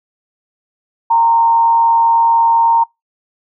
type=tone with frequency modulation; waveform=sine; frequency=922 Hz; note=A#5; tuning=19 cents flat; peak=-8 dBFS; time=1.1-2.84 s; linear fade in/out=10 ms; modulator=130 Hz; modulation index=0.27; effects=noise-tail reverb RT60 0.2 s tail -26 dB re dry